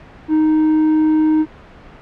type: tone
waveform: triangle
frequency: 311.1 Hz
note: D#4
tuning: in tune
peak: -9 dBFS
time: 0.28-1.46 s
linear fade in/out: 50 ms
effects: pink hiss -40 dBFS RMS until 2.01 s + low-pass 2000 Hz 12 dB/octave